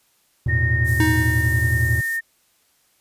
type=chord; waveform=triangle; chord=E suspended fourth; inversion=none; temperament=equal with one note detuned; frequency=82.41 / 110 / 120.93 Hz; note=E2 / A2 / B2; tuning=0 / 0 / -36 cents; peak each=-20 dBFS; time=0.46-2.01 s; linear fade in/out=5 ms
type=tone with pitch glide; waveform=sine; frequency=1843 to 1828.2 Hz; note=A#6 to A#6; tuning=-20 to -34 cents; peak=-21 dBFS; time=0.48-2.21 s; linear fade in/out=20 ms; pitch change=-14 cents; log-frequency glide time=0.76-1.23 s
type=high-pass noise; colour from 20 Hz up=white; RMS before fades=-34 dBFS; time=0.84-2.2 s; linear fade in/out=50 ms; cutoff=8200 Hz; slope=12 dB/octave
type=tone with exponential decay; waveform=square; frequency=314.1 Hz; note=D#4; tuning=16 cents sharp; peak=-17 dBFS; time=1-2.06 s; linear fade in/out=2 ms; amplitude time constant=230 ms
effects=white hiss -62 dBFS RMS until 3 s + resampled to 32000 Hz